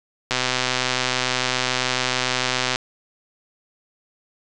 click train, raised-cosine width 0.2 ms, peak -3 dBFS, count 312, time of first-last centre 0.31-2.759 s, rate 127 Hz, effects resampled to 22050 Hz

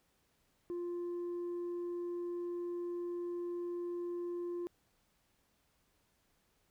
sine tone, 349.2 Hz, F4, in tune, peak -34 dBFS, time 0.7-4.67 s, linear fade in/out 0 ms, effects tanh soft clip ceiling -36 dBFS + pink hiss -75 dBFS RMS until 6.7 s

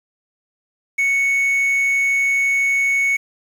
triangle tone with quantisation, 2217 Hz, C#7, in tune, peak -13 dBFS, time 0.98-3.17 s, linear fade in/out 10 ms, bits 7, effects none

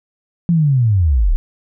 sine linear sweep, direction down, 175.7 to 31 Hz, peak -10 dBFS, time 0.49-1.36 s, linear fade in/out 0 ms, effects none

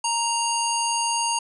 harmonic tone, 932.3 Hz, A#5, in tune, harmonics 1 / 3 / 5 / 7 / 9 / 10, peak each -24 / -29 / -31 / -29 / -36 / -31 dBFS, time 0.04-1.39 s, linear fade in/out 5 ms, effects none

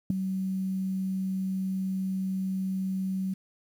sine tone with ADSR envelope, 189.5 Hz, F#3, 42 cents sharp, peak -15 dBFS, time 0.1-3.34 s, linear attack 4 ms, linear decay 5 ms, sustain -12 dB, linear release 8 ms, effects tanh soft clip ceiling -16 dBFS + 9-bit

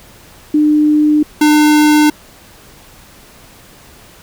sine / square tone pair in turn, 301.2 / 301.2 Hz, D4 / D4, +44 / +44 cents, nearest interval unison, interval 0 cents, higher neither, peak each -7 dBFS, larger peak neither, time 0.54-1.23 / 1.41-2.1 s, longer neither, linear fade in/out 5 ms, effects pink hiss -41 dBFS RMS until 4.22 s

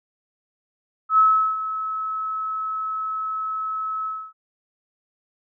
sine tone with ADSR envelope, 1294 Hz, E6, 32 cents flat, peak -11 dBFS, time 1.09-4.33 s, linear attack 90 ms, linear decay 380 ms, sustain -13 dB, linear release 270 ms, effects none

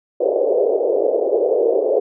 white band-pass noise, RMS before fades -17 dBFS, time 0.2-2 s, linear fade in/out 10 ms, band 380 to 580 Hz, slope 48 dB/octave, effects none

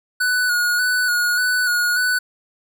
square tone with vibrato, 1468 Hz, F#6, 14 cents flat, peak -17 dBFS, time 0.2-2.19 s, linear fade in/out 10 ms, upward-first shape square, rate 1.7 Hz, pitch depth 28 cents each way, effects none

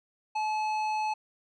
sine tone with tanh clipping, 860 Hz, A5, 40 cents flat, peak -29 dBFS, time 0.35-1.14 s, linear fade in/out 10 ms, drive 12 dB, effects none

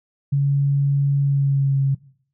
sine tone with pitch glide, 140.4 to 136.8 Hz, C#3 to C#3, +22 to -23 cents, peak -15 dBFS, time 0.32-1.95 s, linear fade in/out 10 ms, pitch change -45 cents, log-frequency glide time 1.22-1.8 s, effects noise-tail reverb RT60 0.6 s tail -21 dB re dry

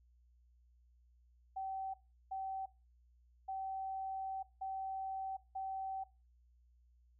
sine tone bursts at uneven times, 769 Hz, G5, 33 cents flat, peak -38 dBFS, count 5, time 1.56-1.94 / 2.31-2.66 / 3.48-4.43 / 4.61-5.37 / 5.55-6.04 s, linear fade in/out 10 ms, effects noise-tail reverb RT60 0.3 s tail -21 dB re dry + added 60 Hz sine -65 dBFS peak until 7.19 s

